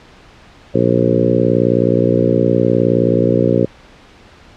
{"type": "harmonic tone with a mistuned harmonic", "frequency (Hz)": 59.2, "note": "A#1", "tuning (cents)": 27, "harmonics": [2, 3, 4, 5, 6, 7, 8, 9], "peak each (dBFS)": [-19, -19, -19, -19, -19, -19, -19, -19], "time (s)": [0.74, 3.66], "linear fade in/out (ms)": 10, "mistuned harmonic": 2, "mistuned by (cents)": -15, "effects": ["pink hiss -43 dBFS RMS until 4.56 s", "low-pass 4000 Hz 12 dB/octave"]}